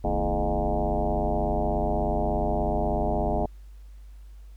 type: tone with frequency modulation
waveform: sine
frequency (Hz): 324.5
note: E4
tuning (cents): -27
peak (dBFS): -22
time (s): 0.04-3.46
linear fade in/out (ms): 5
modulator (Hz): 96.6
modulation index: 4.8
effects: added 50 Hz sine -42 dBFS peak until 4.56 s + pink hiss -65 dBFS RMS until 4.56 s